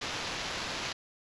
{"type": "noise with sample-and-hold", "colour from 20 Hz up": "violet", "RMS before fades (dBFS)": -36, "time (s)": [0.01, 0.93], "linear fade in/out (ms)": 10, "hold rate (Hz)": 8820, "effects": ["resampled to 22050 Hz"]}